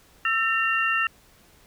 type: tone cluster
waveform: sine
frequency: 1329 / 1810 / 2763 Hz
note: E6 / A6 / F7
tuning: +14 / +48 / -19 cents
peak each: -25 dBFS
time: 0.25-1.07 s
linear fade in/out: 2 ms
effects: pink hiss -56 dBFS RMS until 1.66 s